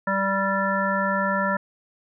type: harmonic tone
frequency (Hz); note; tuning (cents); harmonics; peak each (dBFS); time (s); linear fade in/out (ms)
195; G3; -9; 1 / 3 / 5 / 7 / 9; -27 / -27 / -27 / -27 / -27; 0.07-1.57; 5
effects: none